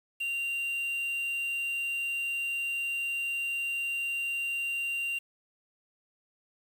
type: tone with quantisation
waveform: triangle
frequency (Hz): 2772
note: F7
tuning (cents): -14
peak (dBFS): -28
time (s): 0.2-5.19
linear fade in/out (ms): 10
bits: 8
effects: none